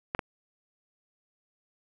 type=clicks; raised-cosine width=0.5 ms; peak=-14 dBFS; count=2; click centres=0.149 / 0.192 s; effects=none